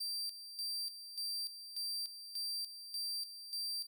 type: tone with tremolo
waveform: 40% pulse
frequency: 4699 Hz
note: D8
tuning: in tune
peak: -36 dBFS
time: 0-3.87 s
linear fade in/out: 10 ms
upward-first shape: square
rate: 1.7 Hz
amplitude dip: 70%
effects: none